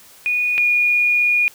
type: tone pair in turn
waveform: sine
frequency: 2461 / 2441 Hz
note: D#7 / D#7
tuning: -20 / -34 cents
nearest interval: unison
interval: 14 cents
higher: first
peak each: -16 / -13 dBFS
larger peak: second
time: 0.26-0.58 / 0.58-1.48 s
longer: second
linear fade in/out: 0 ms
effects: white hiss -46 dBFS RMS until 1.54 s